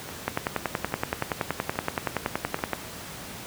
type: two click trains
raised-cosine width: 0.5 ms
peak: -21 / -9 dBFS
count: 4 / 27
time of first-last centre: 0.09-2.59 / 0.28-2.733 s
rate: 1.2 / 10.6 Hz
effects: pink hiss -39 dBFS RMS until 3.46 s + high-pass 80 Hz 12 dB/octave